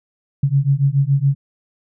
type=beating tone pair; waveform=sine; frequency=135.5 / 142.6 Hz; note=C#3 / C#3; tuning=-39 / +49 cents; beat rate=7.1 Hz; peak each=-16 dBFS; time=0.43-1.35 s; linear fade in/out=5 ms; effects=none